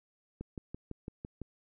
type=click train; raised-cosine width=3 ms; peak=-27 dBFS; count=7; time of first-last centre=0.41-1.417 s; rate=5.96 Hz; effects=none